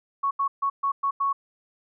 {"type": "tone bursts at uneven times", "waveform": "sine", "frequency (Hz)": 1108.7, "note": "C#6", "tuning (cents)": 0, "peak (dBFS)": -21, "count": 6, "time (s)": [[0.23, 0.31], [0.39, 0.48], [0.62, 0.7], [0.83, 0.92], [1.03, 1.11], [1.2, 1.33]], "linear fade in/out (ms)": 10, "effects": []}